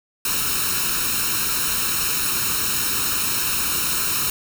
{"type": "noise with comb filter", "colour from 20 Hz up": "white", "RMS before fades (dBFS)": -22, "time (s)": [0.25, 4.3], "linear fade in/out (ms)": 2, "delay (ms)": 0.74, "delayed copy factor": 0.8, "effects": []}